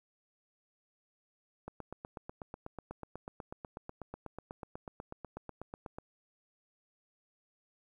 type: click train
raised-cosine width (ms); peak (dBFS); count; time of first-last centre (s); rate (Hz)
1; -28; 36; 1.68-5.985; 8.13
effects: 11-bit